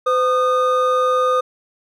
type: tone pair together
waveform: triangle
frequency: 509.7 / 1226 Hz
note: C5 / D#6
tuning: -45 / -26 cents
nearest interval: octave + minor third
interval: 1519 cents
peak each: -15 dBFS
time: 0.06-1.41 s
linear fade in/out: 10 ms
effects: none